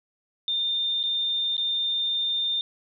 sine tone with dropouts, 3613 Hz, A7, 45 cents sharp, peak -23 dBFS, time 0.48-2.61 s, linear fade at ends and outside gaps 1 ms, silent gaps 1.03-1.037 / 1.567-1.579 s, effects none

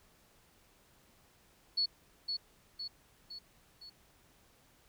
sine tone with echo, 4400 Hz, C#8, 14 cents flat, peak -28 dBFS, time 1.77-1.86 s, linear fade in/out 10 ms, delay 510 ms, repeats 4, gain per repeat -5 dB, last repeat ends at 3.9 s, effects pink hiss -66 dBFS RMS until 4.88 s

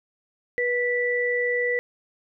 sine tone pair together, 487.1 / 1967 Hz, B4 / B6, -24 / -7 cents, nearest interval 2 octaves, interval 2417 cents, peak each -24 dBFS, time 0.58-1.79 s, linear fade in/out 0 ms, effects none

